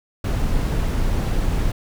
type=noise; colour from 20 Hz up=brown; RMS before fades=-20 dBFS; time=0.24-1.72 s; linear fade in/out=5 ms; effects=none